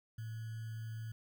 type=tone with sample-and-hold; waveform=sine; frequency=111.9 Hz; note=A2; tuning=30 cents sharp; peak=-40 dBFS; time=0.18-1.12 s; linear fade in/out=5 ms; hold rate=1575 Hz; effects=none